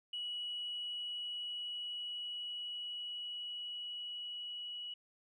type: tone with level ramp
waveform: sine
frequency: 2928 Hz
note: F#7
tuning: 19 cents flat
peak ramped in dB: -37 to -41 dBFS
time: 0.13-4.94 s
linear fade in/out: 5 ms
effects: tanh soft clip ceiling -33 dBFS